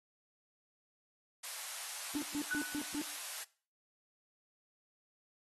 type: high-pass noise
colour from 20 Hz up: white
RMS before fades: -43 dBFS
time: 1.43-3.44 s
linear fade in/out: 10 ms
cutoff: 650 Hz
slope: 24 dB/octave
type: tone bursts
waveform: triangle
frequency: 293.7 Hz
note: D4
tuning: in tune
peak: -33 dBFS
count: 5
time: 2.15-3.015 s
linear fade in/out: 0 ms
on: 69 ms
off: 130 ms
type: tone with exponential decay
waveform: sine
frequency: 1487 Hz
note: F#6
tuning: 8 cents sharp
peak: -33 dBFS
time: 2.51-3.07 s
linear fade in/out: 2 ms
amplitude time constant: 120 ms
effects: noise-tail reverb RT60 0.4 s tail -20 dB re dry + AAC 32 kbps